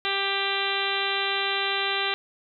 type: harmonic tone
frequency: 394.2 Hz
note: G4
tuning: 10 cents sharp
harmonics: 1 / 2 / 3 / 4 / 5 / 6 / 7 / 8 / 9 / 10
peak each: -33 / -33 / -33 / -33 / -33 / -33 / -33 / -33 / -33 / -33 dBFS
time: 0.05-2.14 s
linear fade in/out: 0 ms
effects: none